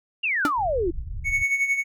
sine exponential sweep, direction down, 2871 to 320 Hz, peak -21 dBFS, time 0.23-0.91 s, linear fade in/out 10 ms
45% pulse tone with exponential decay, 293.7 Hz, D4, in tune, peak -17 dBFS, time 0.45-0.53 s, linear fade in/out 1 ms, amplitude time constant 16 ms
pink low-pass noise, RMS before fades -32 dBFS, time 0.56-1.45 s, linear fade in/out 50 ms, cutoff 100 Hz, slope 24 dB/octave
triangle tone with tremolo, 2217 Hz, C#7, in tune, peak -16 dBFS, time 1.24-1.84 s, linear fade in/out 50 ms, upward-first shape sine, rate 11 Hz, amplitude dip 65%
effects none

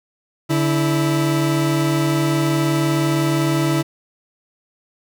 40% pulse tone pair together, 144.26 / 328 Hz, D3 / E4, -31 / -9 cents, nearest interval octave + major second, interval 1422 cents, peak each -18 / -18 dBFS, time 0.49-3.83 s, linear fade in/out 20 ms, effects none

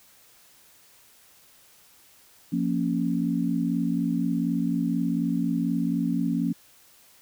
sine chord, Bb minor, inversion second, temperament equal, 174.61 / 233.1 / 277.2 Hz, F3 / Bb3 / Db4, 0 / 0 / 0 cents, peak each -27 dBFS, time 2.52-6.53 s, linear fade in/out 10 ms, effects white hiss -56 dBFS RMS until 7.21 s

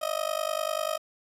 30% pulse tone with amplitude modulation, 628 Hz, D#5, 16 cents sharp, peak -21 dBFS, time 0.01-0.98 s, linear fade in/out 20 ms, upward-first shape sine, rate 50.1 Hz, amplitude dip 95%, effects resampled to 32000 Hz + 9-bit

